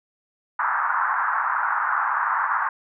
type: band-pass noise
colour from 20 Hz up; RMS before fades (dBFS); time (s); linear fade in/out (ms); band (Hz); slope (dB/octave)
pink; -23; 0.59-2.69; 5; 900 to 1600; 48
effects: none